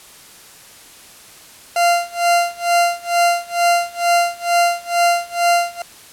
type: tone with tremolo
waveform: 40% pulse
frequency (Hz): 693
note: F5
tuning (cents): -14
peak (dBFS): -10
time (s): 1.76-5.82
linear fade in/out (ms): 2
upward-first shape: sine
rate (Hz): 2.2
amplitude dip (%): 95
effects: white hiss -42 dBFS RMS until 6.12 s + low-pass 12000 Hz 12 dB/octave